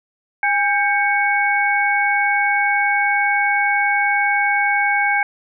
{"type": "tone cluster", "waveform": "sine", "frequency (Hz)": [814, 1583, 2225], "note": ["G#5", "G6", "C#7"], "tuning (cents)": [-35, 17, 6], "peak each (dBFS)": -19, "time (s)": [0.43, 5.23], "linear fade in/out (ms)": 2, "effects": []}